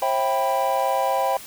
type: chord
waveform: triangle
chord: C major seventh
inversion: none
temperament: equal with one note detuned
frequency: 535.8 / 659.3 / 784 / 987.8 Hz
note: C5 / E5 / G5 / B5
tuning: +41 / 0 / 0 / 0 cents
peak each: -23 / -25 / -21 / -24 dBFS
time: 0.02-1.37 s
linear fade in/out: 2 ms
effects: white hiss -40 dBFS RMS until 1.46 s